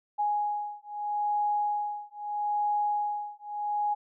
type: beating tone pair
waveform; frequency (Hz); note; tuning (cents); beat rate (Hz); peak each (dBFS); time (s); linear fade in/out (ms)
sine; 830.6 / 831.38; G#5 / G#5; 0 / +2; 0.78; -30; 0.18-3.95; 20
effects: none